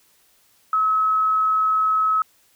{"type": "tone", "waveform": "sine", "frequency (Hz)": 1286, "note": "E6", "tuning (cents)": -43, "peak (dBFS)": -16, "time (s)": [0.73, 2.22], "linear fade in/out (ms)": 2, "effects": ["white hiss -59 dBFS RMS until 2.55 s"]}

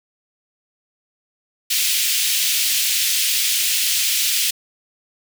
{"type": "high-pass noise", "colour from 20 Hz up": "pink", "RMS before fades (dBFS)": -19, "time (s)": [1.7, 4.51], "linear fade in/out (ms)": 10, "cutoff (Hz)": 2600, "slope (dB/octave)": 24, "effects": []}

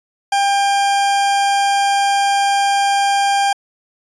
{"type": "tone", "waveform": "40% pulse", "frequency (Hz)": 798, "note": "G5", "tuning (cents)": 31, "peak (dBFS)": -12, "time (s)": [0.32, 3.53], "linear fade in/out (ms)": 5, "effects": ["resampled to 22050 Hz"]}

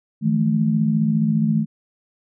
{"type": "tone cluster", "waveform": "sine", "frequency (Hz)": [157.9, 172.6, 217.2], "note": ["D#3", "F3", "A3"], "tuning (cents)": [26, -20, -22], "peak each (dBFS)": [-20, -26, -18], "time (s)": [0.21, 1.66], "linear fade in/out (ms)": 50, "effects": []}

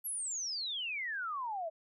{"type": "exponential sweep", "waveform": "sine", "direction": "down", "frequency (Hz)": [11840, 622.3], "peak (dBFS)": -35, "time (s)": [0.04, 1.7], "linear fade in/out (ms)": 20, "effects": []}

